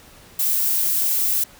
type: noise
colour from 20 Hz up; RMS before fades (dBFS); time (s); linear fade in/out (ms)
violet; -20; 0.39-1.44; 5
effects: pink hiss -47 dBFS RMS until 1.59 s